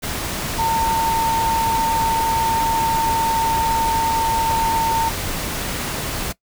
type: tone in noise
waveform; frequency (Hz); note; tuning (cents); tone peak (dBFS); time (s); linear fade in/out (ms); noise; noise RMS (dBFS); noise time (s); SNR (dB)
sine; 906; A#5; -50; -16; 0.58-5.1; 20; pink; -25; 0.02-6.33; +6
effects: noise-tail reverb RT60 0.1 s tail -20 dB re dry